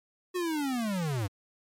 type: linear sweep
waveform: square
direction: down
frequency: 370 to 92.5 Hz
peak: -29 dBFS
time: 0.34-1.28 s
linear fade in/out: 20 ms
effects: MP3 64 kbps